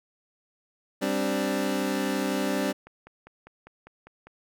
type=chord; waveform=25% pulse; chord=G suspended fourth; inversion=none; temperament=equal; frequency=196 / 261.6 / 293.7 Hz; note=G3 / C4 / D4; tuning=0 / 0 / 0 cents; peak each=-26 dBFS; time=1.01-2.73 s; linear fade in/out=20 ms
type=click train; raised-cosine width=0.5 ms; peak=-32 dBFS; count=8; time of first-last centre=2.87-4.27 s; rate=5 Hz
effects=none